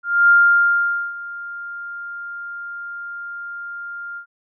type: tone with ADSR envelope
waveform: sine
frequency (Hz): 1400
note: F6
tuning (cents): +4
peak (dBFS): -8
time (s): 0.03-4.26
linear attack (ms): 260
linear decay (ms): 840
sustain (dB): -20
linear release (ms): 90
effects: none